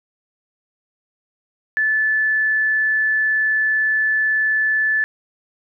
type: tone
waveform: sine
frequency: 1741 Hz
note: A6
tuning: 19 cents flat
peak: -15 dBFS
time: 1.77-5.04 s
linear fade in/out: 0 ms
effects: none